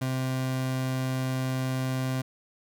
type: tone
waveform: 30% pulse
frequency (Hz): 130.2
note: C3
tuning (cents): -8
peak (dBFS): -24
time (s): 0.01-2.22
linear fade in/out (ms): 10
effects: none